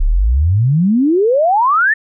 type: exponential sweep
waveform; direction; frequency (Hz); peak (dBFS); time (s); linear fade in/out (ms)
sine; up; 31.58 to 1847; -9; 0-1.94; 10
effects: none